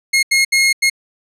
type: tone bursts at uneven times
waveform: sawtooth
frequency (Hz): 2154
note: C7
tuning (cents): +50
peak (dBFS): -7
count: 4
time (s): 0.13-0.23 / 0.31-0.45 / 0.52-0.73 / 0.82-0.9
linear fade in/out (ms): 10
effects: low-pass 11000 Hz 12 dB/octave